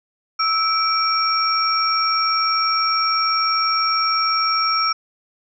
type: tone cluster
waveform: sine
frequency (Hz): 1314 / 2313 / 5540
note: E6 / D7 / F8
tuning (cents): -6 / -27 / -15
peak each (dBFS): -18 / -27 / -21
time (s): 0.39-4.93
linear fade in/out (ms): 10
effects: none